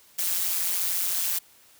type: noise with amplitude modulation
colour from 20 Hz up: blue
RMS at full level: -23 dBFS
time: 0.18-1.39 s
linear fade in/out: 10 ms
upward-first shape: sine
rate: 179 Hz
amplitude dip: 80%
effects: white hiss -56 dBFS RMS until 1.79 s